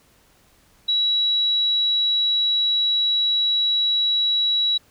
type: tone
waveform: sine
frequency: 3900 Hz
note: B7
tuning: 23 cents flat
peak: -17 dBFS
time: 0.88-4.78 s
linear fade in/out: 10 ms
effects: pink hiss -57 dBFS RMS until 4.9 s